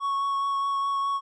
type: tone with vibrato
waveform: triangle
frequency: 1108.7 Hz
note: C#6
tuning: in tune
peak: -22 dBFS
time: 0-1.21 s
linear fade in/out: 50 ms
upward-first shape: triangle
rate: 4.8 Hz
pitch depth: 12 cents each way
effects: resampled to 24000 Hz